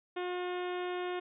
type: harmonic tone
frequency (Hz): 359.2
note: F4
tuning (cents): +49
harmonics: 1 / 2 / 3 / 4 / 5 / 6 / 7 / 8 / 9 / 10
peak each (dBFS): -35 / -41 / -45 / -47 / -49 / -51 / -52 / -53 / -54 / -55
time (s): 0.16-1.2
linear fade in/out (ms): 10
effects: none